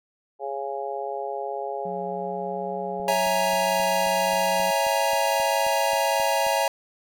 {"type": "harmonic tone", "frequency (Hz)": 138.1, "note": "C#3", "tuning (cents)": -6, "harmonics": [3, 4, 5, 6], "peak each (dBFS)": [-33, -33, -33, -33], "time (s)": [0.39, 3.16], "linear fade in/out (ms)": 50}
{"type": "tone with pitch glide", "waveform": "triangle", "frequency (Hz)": [181.6, 184.77], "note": ["F#3", "F#3"], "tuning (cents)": [-32, -2], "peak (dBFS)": -34, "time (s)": [1.85, 4.71], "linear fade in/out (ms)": 5, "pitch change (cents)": 30, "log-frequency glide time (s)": [2.14, 2.76]}
{"type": "click train", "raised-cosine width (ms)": 3, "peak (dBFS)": -32, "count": 14, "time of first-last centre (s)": [3, 6.467], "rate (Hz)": 3.75}
{"type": "chord", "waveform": "square", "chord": "A# half-diminished seventh", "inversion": "first", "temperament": "equal", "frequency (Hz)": [554.4, 659.3, 830.6, 932.3], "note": ["C#5", "E5", "G#5", "A#5"], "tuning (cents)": [0, 0, 0, 0], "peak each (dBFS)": -27, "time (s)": [3.08, 6.68], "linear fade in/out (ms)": 2}
{"effects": []}